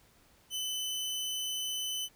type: tone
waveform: sawtooth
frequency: 3023 Hz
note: F#7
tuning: 36 cents sharp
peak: -30 dBFS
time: 0.5-2.09 s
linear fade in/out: 50 ms
effects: pink hiss -64 dBFS RMS until 2.15 s